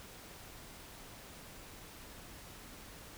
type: silence
effects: pink hiss -52 dBFS RMS until 3.17 s